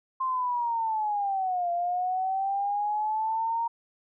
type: linear two-way sweep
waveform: sine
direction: down then up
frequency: 1055 to 689 to 933 Hz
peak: -25 dBFS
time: 0.2-3.68 s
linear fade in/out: 10 ms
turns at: 1.71 s
effects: none